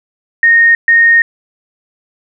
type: tone bursts at uneven times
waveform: sine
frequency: 1851 Hz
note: A#6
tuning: 13 cents flat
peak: -4 dBFS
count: 2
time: 0.43-0.75 / 0.88-1.22 s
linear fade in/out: 2 ms
effects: none